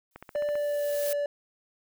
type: noise with exponential growth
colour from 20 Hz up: blue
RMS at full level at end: -33 dBFS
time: 0.11-1.13 s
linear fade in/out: 2 ms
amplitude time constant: 220 ms
type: click train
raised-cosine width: 0.5 ms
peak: -27 dBFS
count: 7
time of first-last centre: 0.16-0.555 s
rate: 15.2 Hz
type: tone with pitch glide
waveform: triangle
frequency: 587.3 to 578.5 Hz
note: D5 to D5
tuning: 0 to -26 cents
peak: -24 dBFS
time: 0.35-1.26 s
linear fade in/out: 2 ms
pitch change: -26 cents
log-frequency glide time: 0.47-1.03 s
effects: none